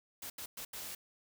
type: noise bursts at uneven times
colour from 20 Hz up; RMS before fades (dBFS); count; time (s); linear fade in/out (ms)
white; -44; 4; 0.22-0.3 / 0.38-0.46 / 0.57-0.65 / 0.73-0.95; 5
effects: none